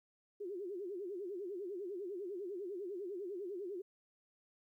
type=tone with vibrato; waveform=sine; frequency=380 Hz; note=F#4; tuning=46 cents sharp; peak=-40 dBFS; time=0.4-3.82 s; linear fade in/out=10 ms; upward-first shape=sine; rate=10 Hz; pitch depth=170 cents each way; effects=13-bit